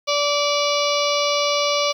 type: harmonic tone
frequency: 580 Hz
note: D5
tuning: 22 cents flat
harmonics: 1 / 2 / 4 / 5 / 6 / 7 / 8 / 9 / 10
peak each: -21 / -24 / -27 / -28 / -29 / -29 / -30 / -31 / -31 dBFS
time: 0.07-1.93 s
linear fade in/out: 20 ms
effects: 8-bit